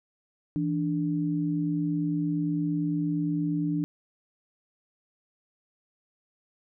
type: tone pair together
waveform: sine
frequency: 164.97 / 293.7 Hz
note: E3 / D4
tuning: +2 / 0 cents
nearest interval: minor seventh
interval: 998 cents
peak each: -28 / -27 dBFS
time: 0.56-3.84 s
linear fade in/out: 0 ms
effects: none